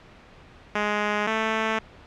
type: tone pair in turn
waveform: 5% pulse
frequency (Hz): 208.6 / 220.6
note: G#3 / A3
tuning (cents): +8 / +5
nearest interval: minor second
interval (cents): 97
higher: second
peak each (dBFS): -11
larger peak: neither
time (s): 0.75-1.27 / 1.27-1.79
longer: neither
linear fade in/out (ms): 5
effects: pink hiss -49 dBFS RMS until 2.06 s + low-pass 3000 Hz 12 dB/octave